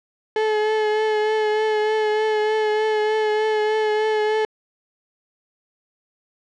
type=tone with vibrato; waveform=35% pulse; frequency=430 Hz; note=A4; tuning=40 cents flat; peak=-16 dBFS; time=0.36-4.45 s; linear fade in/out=2 ms; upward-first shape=triangle; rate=3.3 Hz; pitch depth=27 cents each way; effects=low-pass 3000 Hz 12 dB/octave